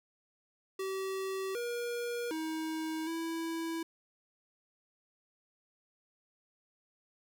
square tone with pitch steps, 383.5 / 477.2 / 317.7 / 329.1 Hz, G4 / A#4 / D#4 / E4, -38 / +41 / +36 / -3 cents, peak -35 dBFS, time 0.79-3.83 s, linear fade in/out 5 ms, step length 760 ms, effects none

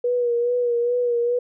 sine tone with vibrato, 482 Hz, B4, 42 cents flat, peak -18 dBFS, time 0.04-1.39 s, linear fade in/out 5 ms, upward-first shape sine, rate 2.4 Hz, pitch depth 36 cents each way, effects none

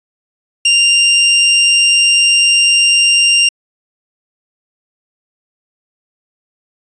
sawtooth tone, 2788 Hz, F7, 4 cents flat, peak -4 dBFS, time 0.65-3.49 s, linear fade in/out 5 ms, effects resampled to 22050 Hz

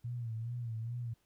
sine tone with vibrato, 116.54 Hz, A#2, in tune, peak -36 dBFS, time 0.04-1.14 s, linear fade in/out 10 ms, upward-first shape sine, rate 2.4 Hz, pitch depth 80 cents each way, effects pink hiss -75 dBFS RMS until 1.25 s

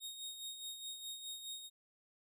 sawtooth tone with tremolo, 3729 Hz, A#7, in tune, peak -39 dBFS, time 0-1.7 s, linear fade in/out 50 ms, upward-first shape sine, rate 4.8 Hz, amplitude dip 55%, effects none

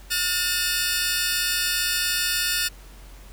15% pulse tone cluster, 1433 / 1793 / 2561 / 4525 Hz, F6 / A6 / D#7 / C#8, +44 / +32 / +49 / +35 cents, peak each -21 dBFS, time 0.1-2.69 s, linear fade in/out 20 ms, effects added 46 Hz sine -42 dBFS peak until 3.32 s + pink hiss -50 dBFS RMS until 3.32 s

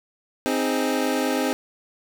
25% pulse chord, Ab major, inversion first, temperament equal, 261.6 / 311.1 / 415.3 Hz, C4 / Eb4 / Ab4, 0 / 0 / 0 cents, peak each -20 / -23 / -24 dBFS, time 0.46-1.53 s, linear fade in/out 0 ms, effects none

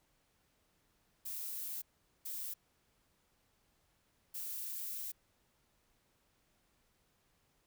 violet noise bursts at uneven times, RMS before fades -42 dBFS, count 3, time 1.25-1.82 / 2.25-2.54 / 4.34-5.12 s, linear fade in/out 10 ms, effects pink hiss -75 dBFS RMS until 7.66 s

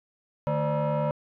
sine tone with frequency modulation, 220 Hz, A3, in tune, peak -21 dBFS, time 0.47-1.11 s, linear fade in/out 0 ms, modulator 370 Hz, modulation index 1.9, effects tanh soft clip ceiling -22 dBFS

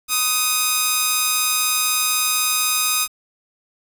5% pulse tone with amplitude modulation, 1248 Hz, D#6, 5 cents sharp, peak -3 dBFS, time 0.08-3.08 s, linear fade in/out 50 ms, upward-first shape sine, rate 260 Hz, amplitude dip 45%, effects 7-bit

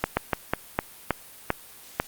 slowing click train, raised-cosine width 0.5 ms, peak -6 dBFS, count 8, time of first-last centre 0.04-2 s, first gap 130 ms, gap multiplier 1.25, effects white hiss -47 dBFS RMS until 2.07 s + Opus 48 kbps

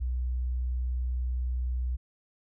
sine tone, 62.1 Hz, B1, 10 cents sharp, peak -27 dBFS, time 0-1.97 s, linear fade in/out 20 ms, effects none

